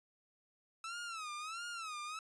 sawtooth tone with vibrato, 1305 Hz, E6, 18 cents flat, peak -38 dBFS, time 0.84-2.19 s, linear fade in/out 2 ms, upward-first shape sine, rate 1.5 Hz, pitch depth 150 cents each way, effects resampled to 22050 Hz

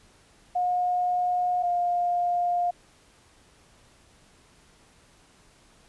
sine tone pair in turn, 719 / 705 Hz, F#5 / F5, -50 / +16 cents, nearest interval unison, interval 34 cents, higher first, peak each -22 dBFS, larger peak neither, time 0.55-1.63 / 1.63-2.71 s, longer neither, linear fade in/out 10 ms, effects pink hiss -58 dBFS RMS until 5.88 s + resampled to 24000 Hz

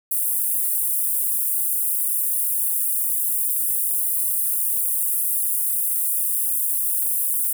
pink high-pass noise, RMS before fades -22 dBFS, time 0.11-7.53 s, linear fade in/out 5 ms, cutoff 9400 Hz, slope 48 dB/octave, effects none

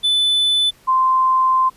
triangle / sine tone pair in turn, 3500 / 1040.6 Hz, A7 / C6, -10 / -10 cents, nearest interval octave + major sixth, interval 2100 cents, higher first, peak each -12 dBFS, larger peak neither, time 0.03-0.71 / 0.87-1.7 s, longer second, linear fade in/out 20 ms, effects pink hiss -51 dBFS RMS until 1.76 s + resampled to 32000 Hz

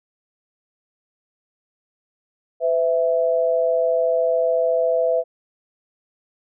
sine tone pair together, 505.5 / 659.3 Hz, B4 / E5, +40 / 0 cents, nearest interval perfect fourth, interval 460 cents, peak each -19 / -19 dBFS, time 2.6-5.24 s, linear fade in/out 50 ms, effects none

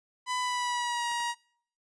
sawtooth tone with pitch glide, 1000 to 949.9 Hz, B5 to A#5, +21 to +32 cents, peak -25 dBFS, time 0.26-1.35 s, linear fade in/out 50 ms, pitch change -89 cents, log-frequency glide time 0.39-1.06 s
clicks, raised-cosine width 0.3 ms, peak -32 dBFS, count 2, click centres 1.115 / 1.204 s
effects noise-tail reverb RT60 0.6 s tail -24 dB re dry + resampled to 22050 Hz

